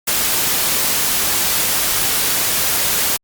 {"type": "noise", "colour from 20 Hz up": "white", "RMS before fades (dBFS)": -17, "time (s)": [0.07, 3.17], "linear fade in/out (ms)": 10, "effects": ["Opus 48 kbps"]}